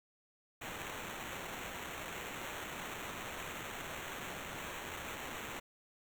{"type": "noise with sample-and-hold", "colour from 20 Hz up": "violet", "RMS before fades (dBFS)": -44, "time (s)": [0.61, 5.6], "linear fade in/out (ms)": 10, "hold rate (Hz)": 4900, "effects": []}